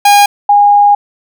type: tone pair in turn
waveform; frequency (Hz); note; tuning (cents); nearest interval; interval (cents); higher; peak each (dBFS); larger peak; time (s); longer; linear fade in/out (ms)
45% pulse / sine; 815 / 818.2; G#5 / G#5; -33 / -26; unison; 7; second; -3; neither; 0.05-0.26 / 0.49-0.95; second; 5
effects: none